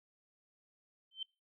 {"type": "tone with exponential growth", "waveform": "sine", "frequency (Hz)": 3100, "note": "G7", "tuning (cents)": -20, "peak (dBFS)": -34, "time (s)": [1.11, 1.23], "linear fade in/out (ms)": 5, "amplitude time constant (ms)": 26, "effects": ["noise-tail reverb RT60 0.3 s tail -25 dB re dry"]}